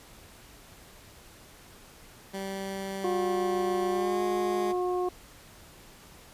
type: tone with pitch glide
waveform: 15% pulse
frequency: 194.1 to 206.8 Hz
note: G3 to G#3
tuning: -17 to -7 cents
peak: -27 dBFS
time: 2.33-4.73 s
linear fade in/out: 20 ms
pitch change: +110 cents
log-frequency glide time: 3.87-4.23 s
type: harmonic tone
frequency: 361.2 Hz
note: F#4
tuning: 42 cents flat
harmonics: 1 / 2 / 3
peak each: -27 / -33 / -37 dBFS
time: 3.04-5.09 s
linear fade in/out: 5 ms
effects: pink hiss -52 dBFS RMS until 6.33 s + resampled to 32000 Hz